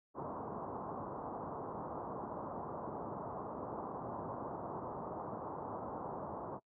white low-pass noise, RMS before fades -43 dBFS, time 0.14-6.6 s, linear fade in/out 50 ms, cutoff 1100 Hz, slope 48 dB/octave, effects noise-tail reverb RT60 0.1 s tail -25 dB re dry + high-pass 100 Hz 12 dB/octave

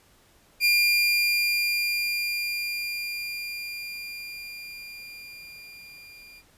30% pulse tone with level ramp, 2400 Hz, D7, 37 cents sharp, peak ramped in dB -15 to -44 dBFS, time 0.6-6.43 s, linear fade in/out 50 ms, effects pink hiss -59 dBFS RMS until 6.57 s + resampled to 32000 Hz

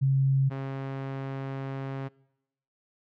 sine / sawtooth tone pair in turn, 135.3 / 135.3 Hz, C#3 / C#3, -42 / -42 cents, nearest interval unison, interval 0 cents, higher neither, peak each -20 / -28 dBFS, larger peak first, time 0.01-0.5 / 0.5-2.09 s, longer second, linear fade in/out 20 ms, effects noise-tail reverb RT60 0.9 s tail -24 dB re dry + low-pass 2000 Hz 12 dB/octave

